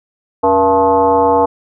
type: tone with frequency modulation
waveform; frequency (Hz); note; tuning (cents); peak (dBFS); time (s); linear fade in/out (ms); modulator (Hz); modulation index
sine; 675; E5; +41; -8; 0.43-1.46; 10; 197; 1.7
effects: none